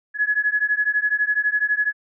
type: beating tone pair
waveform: sine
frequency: 1686 / 1698 Hz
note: G#6 / G#6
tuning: +26 / +38 cents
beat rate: 12 Hz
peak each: -21 dBFS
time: 0.14-1.93 s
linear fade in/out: 50 ms
effects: none